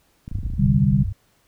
clicks, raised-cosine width 5 ms, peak -21 dBFS, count 8, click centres 0.279 / 0.315 / 0.355 / 0.387 / 0.433 / 0.465 / 0.501 / 0.537 s
white low-pass noise, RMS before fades -26 dBFS, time 0.31-1.13 s, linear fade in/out 10 ms, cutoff 110 Hz, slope 96 dB/octave
sine chord, C suspended second, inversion none, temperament just, 130.81 / 147.16 / 196.22 Hz, C3 / D3 / G3, 0 / +4 / +2 cents, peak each -19 dBFS, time 0.58-1.04 s, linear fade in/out 20 ms
effects pink hiss -62 dBFS RMS until 1.47 s

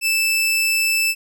sawtooth tone, 2638 Hz, E7, 1 cent sharp, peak -13 dBFS, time 0.01-1.15 s, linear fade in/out 50 ms, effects none

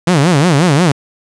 sawtooth tone with vibrato, 158.7 Hz, D#3, 35 cents sharp, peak -4 dBFS, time 0.07-0.92 s, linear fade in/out 5 ms, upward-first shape sine, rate 5.6 Hz, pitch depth 260 cents each way, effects resampled to 22050 Hz + 7-bit

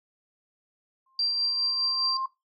sine tone with exponential growth, 1058 Hz, C6, 19 cents sharp, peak -26 dBFS, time 1.06-2.26 s, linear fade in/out 5 ms, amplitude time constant 260 ms
sine tone with tremolo, 4718 Hz, D8, 7 cents sharp, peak -22 dBFS, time 1.19-2.17 s, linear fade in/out 2 ms, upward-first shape triangle, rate 4.9 Hz, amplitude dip 35%
effects noise-tail reverb RT60 0.2 s tail -17 dB re dry + AAC 64 kbps

